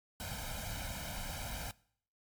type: noise with comb filter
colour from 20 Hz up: pink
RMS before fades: -41 dBFS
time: 0.2-1.71 s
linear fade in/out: 0 ms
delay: 1.3 ms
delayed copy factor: +0.9
effects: noise-tail reverb RT60 0.6 s tail -22 dB re dry + MP3 96 kbps